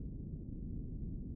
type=low-pass noise; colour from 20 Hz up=pink; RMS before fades=-43 dBFS; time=0-1.35 s; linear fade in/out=5 ms; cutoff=280 Hz; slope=24 dB/octave; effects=none